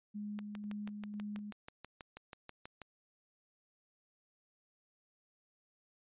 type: tone with tremolo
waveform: sine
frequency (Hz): 207.7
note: G#3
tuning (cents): 0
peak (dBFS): -39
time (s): 0.14-1.52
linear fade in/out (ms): 20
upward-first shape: square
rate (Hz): 2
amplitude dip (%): 30
type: click train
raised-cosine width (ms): 0.3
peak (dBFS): -31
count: 16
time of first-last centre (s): 0.39-2.817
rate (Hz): 6.18
effects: resampled to 8000 Hz